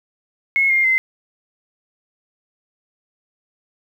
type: tone with pitch steps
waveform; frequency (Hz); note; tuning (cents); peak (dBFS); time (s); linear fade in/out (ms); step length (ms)
sine; 2176 / 2120 / 2066; C#7 / C7 / C7; -33 / +22 / -22; -13; 0.56-0.98; 0; 140
effects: 8-bit